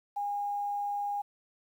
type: tone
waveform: sine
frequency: 815 Hz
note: G#5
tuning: 33 cents flat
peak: -30 dBFS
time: 0.16-1.22 s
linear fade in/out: 10 ms
effects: 10-bit

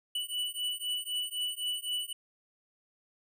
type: beating tone pair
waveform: square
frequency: 2960 / 2963.9 Hz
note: F#7 / F#7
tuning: 0 / +2 cents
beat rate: 3.9 Hz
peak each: -36 / -36 dBFS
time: 0.15-2.13 s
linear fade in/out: 5 ms
effects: none

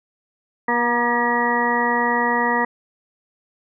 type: harmonic tone with a mistuned harmonic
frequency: 239.8 Hz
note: A#3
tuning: 49 cents sharp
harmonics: 1 / 2 / 3 / 4 / 5 / 7 / 8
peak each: -25 / -25 / -28 / -21 / -27 / -32 / -22 dBFS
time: 0.68-2.65 s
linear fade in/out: 5 ms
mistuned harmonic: 4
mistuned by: -19 cents
effects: none

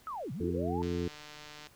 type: linear two-way sweep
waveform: sine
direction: down then up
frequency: 1332 to 111.9 to 910 Hz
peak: -36 dBFS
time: 0.07-0.82 s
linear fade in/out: 0 ms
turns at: 0.32 s
type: harmonic tone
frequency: 87.31 Hz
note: F2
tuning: in tune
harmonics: 1 / 2 / 3 / 4 / 5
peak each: -37 / -37 / -37 / -37 / -37 dBFS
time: 0.4-1.08 s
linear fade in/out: 5 ms
type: click train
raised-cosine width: 0.2 ms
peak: -30 dBFS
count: 127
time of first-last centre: 0.83-1.67 s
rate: 150 Hz
effects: pink hiss -61 dBFS RMS until 1.75 s

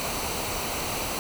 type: noise with comb filter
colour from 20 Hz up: pink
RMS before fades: -30 dBFS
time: 0-1.19 s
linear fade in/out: 0 ms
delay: 0.58 ms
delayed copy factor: -0.5
effects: none

